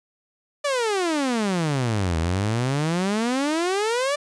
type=exponential two-way sweep; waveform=sawtooth; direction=down then up; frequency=594 to 79 to 594 Hz; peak=-17 dBFS; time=0.64-4.16 s; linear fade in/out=10 ms; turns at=2.18 s; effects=resampled to 22050 Hz